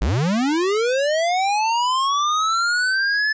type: linear sweep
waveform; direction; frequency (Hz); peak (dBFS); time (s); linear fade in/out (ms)
square; up; 43.49 to 1744; -18; 0.01-3.33; 10
effects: resampled to 16000 Hz